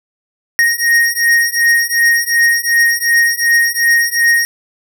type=beating tone pair; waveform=square; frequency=1864.7 / 1867.4 Hz; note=A#6 / A#6; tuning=0 / +3 cents; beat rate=2.7 Hz; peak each=-14 / -13 dBFS; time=0.59-4.45 s; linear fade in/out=0 ms; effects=none